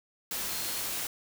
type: tone in noise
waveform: sine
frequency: 4230 Hz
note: C8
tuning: 18 cents sharp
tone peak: -43 dBFS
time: 0.49-0.8 s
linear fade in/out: 2 ms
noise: white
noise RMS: -34 dBFS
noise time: 0.31-1.07 s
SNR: -12 dB
effects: none